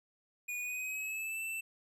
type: tone with pitch glide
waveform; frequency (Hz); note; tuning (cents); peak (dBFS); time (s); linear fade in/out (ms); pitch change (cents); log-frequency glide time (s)
square; 2455 to 2662; D#7 to E7; -24 to +16; -37; 0.48-1.61; 10; +140; 0.59-1.41
effects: none